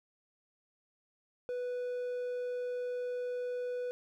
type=tone; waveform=triangle; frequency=493.9 Hz; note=B4; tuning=in tune; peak=-32 dBFS; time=1.49-3.91 s; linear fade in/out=0 ms; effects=none